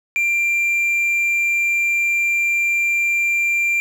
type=tone; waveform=triangle; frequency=2373 Hz; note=D7; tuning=17 cents sharp; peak=-14 dBFS; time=0.16-3.8 s; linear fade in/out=0 ms; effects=none